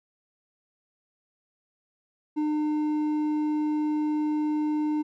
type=tone with hard clipping; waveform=sine; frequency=302.8 Hz; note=D#4; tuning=47 cents flat; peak=-25 dBFS; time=2.36-5.03 s; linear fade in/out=20 ms; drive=5 dB; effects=none